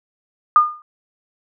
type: tone with exponential decay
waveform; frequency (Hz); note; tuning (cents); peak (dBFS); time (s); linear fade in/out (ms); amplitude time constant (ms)
sine; 1216; D#6; -40; -4; 0.56-0.82; 1; 55
effects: none